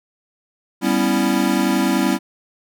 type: chord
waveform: square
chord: C# half-diminished seventh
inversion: second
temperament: equal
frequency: 196 / 246.9 / 277.2 / 329.6 Hz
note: G3 / B3 / C#4 / E4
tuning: 0 / 0 / 0 / 0 cents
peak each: -22 dBFS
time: 0.81-2.19 s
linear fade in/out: 50 ms
effects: none